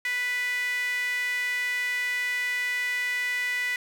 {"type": "tone with high-pass filter", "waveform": "sawtooth", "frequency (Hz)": 493.9, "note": "B4", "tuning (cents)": 0, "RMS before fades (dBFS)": -28, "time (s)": [0.05, 3.76], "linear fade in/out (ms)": 2, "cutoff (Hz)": 2000, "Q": 7.9, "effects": []}